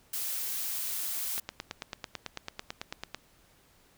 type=noise; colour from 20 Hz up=blue; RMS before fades=-34 dBFS; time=0.13-1.4 s; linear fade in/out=5 ms
type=click train; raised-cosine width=0.2 ms; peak=-18 dBFS; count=17; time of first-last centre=1.38-3.146 s; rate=9.06 Hz
effects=pink hiss -63 dBFS RMS until 3.97 s